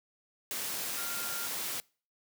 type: tone in noise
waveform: sine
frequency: 1396.9 Hz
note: F6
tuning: in tune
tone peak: -42 dBFS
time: 0.97-1.46 s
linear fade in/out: 0 ms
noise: white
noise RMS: -36 dBFS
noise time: 0.51-1.8 s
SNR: -9 dB
effects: noise-tail reverb RT60 0.4 s tail -25 dB re dry + high-pass 150 Hz 12 dB/octave

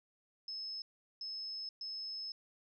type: tone bursts at uneven times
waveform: sine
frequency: 5200 Hz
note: E8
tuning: 24 cents flat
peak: -40 dBFS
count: 3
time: 0.48-0.82 / 1.21-1.69 / 1.81-2.32 s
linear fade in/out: 2 ms
effects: none

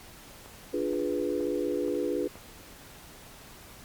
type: click train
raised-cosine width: 1 ms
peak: -31 dBFS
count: 5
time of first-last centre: 0.46-2.356 s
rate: 2.11 Hz
type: chord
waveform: sine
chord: D diminished seventh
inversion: none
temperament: equal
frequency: 293.7 / 349.2 / 415.3 / 493.9 Hz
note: D4 / F4 / Ab4 / Cb5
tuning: 0 / 0 / 0 / 0 cents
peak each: -32 dBFS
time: 0.73-2.28 s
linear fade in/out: 10 ms
effects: pink hiss -49 dBFS RMS until 3.84 s + MP3 96 kbps

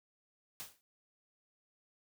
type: noise with exponential decay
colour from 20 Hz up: white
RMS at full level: -41 dBFS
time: 0.6-0.81 s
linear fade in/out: 0 ms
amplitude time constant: 45 ms
effects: none

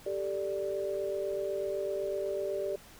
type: chord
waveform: sine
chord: G suspended second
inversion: none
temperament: equal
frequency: 392 / 440 / 587.3 Hz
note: G4 / A4 / D5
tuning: 0 / 0 / 0 cents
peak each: -34 / -39 / -34 dBFS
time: 0.06-2.76 s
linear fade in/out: 5 ms
effects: pink hiss -54 dBFS RMS until 2.99 s

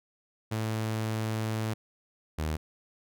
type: tone pair in turn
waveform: sawtooth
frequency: 110 / 77.78 Hz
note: A2 / D#2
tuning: 0 / 0 cents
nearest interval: tritone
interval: 600 cents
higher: first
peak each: -25 dBFS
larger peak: neither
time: 0.51-1.74 / 2.38-2.57 s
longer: first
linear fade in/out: 10 ms
effects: none

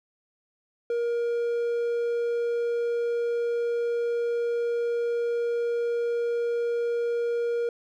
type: tone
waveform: triangle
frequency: 472 Hz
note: A#4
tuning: 22 cents sharp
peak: -22 dBFS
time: 0.9-7.69 s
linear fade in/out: 2 ms
effects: none

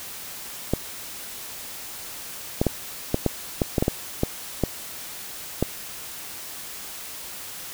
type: clicks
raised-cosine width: 2 ms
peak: -6 dBFS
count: 12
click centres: 0.736 / 2.615 / 2.667 / 3.144 / 3.263 / 3.618 / 3.782 / 3.825 / 3.881 / 4.234 / 4.637 / 5.626 s
effects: white hiss -37 dBFS RMS until 7.73 s

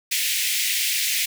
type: high-pass noise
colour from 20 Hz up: pink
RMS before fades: -23 dBFS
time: 0.11-1.26 s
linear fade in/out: 10 ms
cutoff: 2000 Hz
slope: 48 dB/octave
effects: none

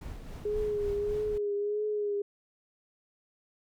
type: noise with tremolo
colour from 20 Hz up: brown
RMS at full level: -39 dBFS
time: 0.01-1.38 s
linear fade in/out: 5 ms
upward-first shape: sine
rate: 3.7 Hz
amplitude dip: 40%
type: tone with vibrato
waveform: sine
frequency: 415.3 Hz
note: G#4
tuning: in tune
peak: -28 dBFS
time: 0.45-2.22 s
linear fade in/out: 5 ms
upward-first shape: triangle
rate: 1.6 Hz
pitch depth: 44 cents each way
effects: none

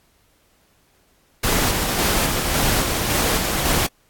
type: noise with tremolo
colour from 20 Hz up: pink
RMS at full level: -19 dBFS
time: 1.43-3.87 s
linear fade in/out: 10 ms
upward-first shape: square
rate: 1.8 Hz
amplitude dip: 30%
effects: pink hiss -60 dBFS RMS until 4.09 s + AAC 64 kbps

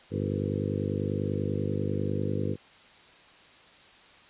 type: harmonic tone with a mistuned harmonic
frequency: 50.1 Hz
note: G1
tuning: 38 cents sharp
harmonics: 2 / 3 / 4 / 5 / 6 / 7 / 8 / 9 / 10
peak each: -32 / -34 / -35 / -36 / -37 / -37 / -38 / -39 / -39 dBFS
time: 0.1-2.57 s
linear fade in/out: 50 ms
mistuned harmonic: 9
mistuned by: +34 cents
effects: white hiss -54 dBFS RMS until 4.29 s + resampled to 8000 Hz

